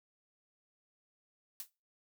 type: noise with exponential decay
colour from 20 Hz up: blue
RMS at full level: -38 dBFS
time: 1.6-1.7 s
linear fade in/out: 1 ms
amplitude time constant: 20 ms
effects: noise-tail reverb RT60 0.3 s tail -23 dB re dry